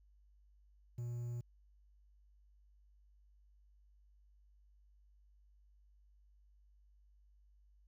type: tone with quantisation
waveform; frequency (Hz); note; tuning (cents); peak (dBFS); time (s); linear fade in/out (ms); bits
triangle; 120; B2; -49; -37; 0.98-1.41; 5; 11
effects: added 50 Hz sine -64 dBFS peak until 7.87 s